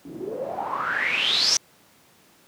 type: noise with low-pass filter sweep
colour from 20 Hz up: white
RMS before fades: -25 dBFS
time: 0.05-1.57 s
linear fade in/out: 2 ms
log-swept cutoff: 250 to 6000 Hz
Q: 9.4
effects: pink hiss -56 dBFS RMS until 2.47 s + high-pass 150 Hz 12 dB/octave